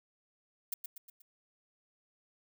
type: noise with echo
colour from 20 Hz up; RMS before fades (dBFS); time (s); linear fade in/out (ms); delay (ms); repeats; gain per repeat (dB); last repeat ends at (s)
violet; -35; 0.72-0.74; 5; 120; 4; -6; 1.22
effects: none